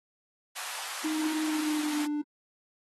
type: high-pass noise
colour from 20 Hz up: pink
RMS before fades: -38 dBFS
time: 0.55-2.07 s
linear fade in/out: 20 ms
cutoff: 770 Hz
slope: 24 dB/octave
type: tone with pitch glide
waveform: triangle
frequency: 311.1 to 296.5 Hz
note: D#4 to D4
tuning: 0 to +17 cents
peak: -26 dBFS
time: 1.04-2.22 s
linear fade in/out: 10 ms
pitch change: -83 cents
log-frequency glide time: 1.43-2.05 s
effects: AAC 32 kbps